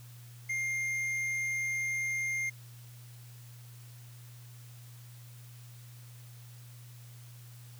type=tone with tanh clipping; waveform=sine; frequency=2115 Hz; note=C7; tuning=18 cents sharp; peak=-32 dBFS; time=0.49-2.5 s; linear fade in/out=10 ms; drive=9 dB; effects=added 120 Hz sine -48 dBFS peak until 7.79 s + white hiss -58 dBFS RMS until 7.79 s